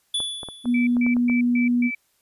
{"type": "tone with exponential decay", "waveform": "square", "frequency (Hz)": 3445, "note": "A7", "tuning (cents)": -37, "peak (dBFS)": -21, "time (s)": [0.14, 0.97], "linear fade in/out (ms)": 5, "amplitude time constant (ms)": 180}
{"type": "clicks", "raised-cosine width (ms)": 1, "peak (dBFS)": -22, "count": 8, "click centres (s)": [0.203, 0.432, 0.487, 0.656, 0.968, 1.065, 1.167, 1.298]}
{"type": "tone", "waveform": "sine", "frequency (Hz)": 242.7, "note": "B3", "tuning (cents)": -30, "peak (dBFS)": -17, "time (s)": [0.64, 1.91], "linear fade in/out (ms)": 50}
{"type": "tone bursts", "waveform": "sine", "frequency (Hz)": 2314, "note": "D7", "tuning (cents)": -26, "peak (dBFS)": -26, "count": 5, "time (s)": [0.74, 1.95], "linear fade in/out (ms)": 5, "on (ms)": 130, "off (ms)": 140}
{"effects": ["white hiss -66 dBFS RMS until 2.21 s", "resampled to 32000 Hz"]}